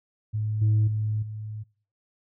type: tone with level steps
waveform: sine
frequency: 107.4 Hz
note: A2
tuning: 41 cents flat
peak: -24 / -16 / -23 / -32 dBFS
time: 0.33-1.64 s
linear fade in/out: 20 ms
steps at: 0.61 / 0.87 / 1.22 s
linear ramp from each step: 10 ms
effects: noise-tail reverb RT60 0.5 s tail -25 dB re dry + tanh soft clip ceiling -16 dBFS